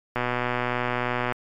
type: click train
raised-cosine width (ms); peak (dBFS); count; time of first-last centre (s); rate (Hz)
0.5; -10; 144; 0.16-1.323; 123
effects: MP3 96 kbps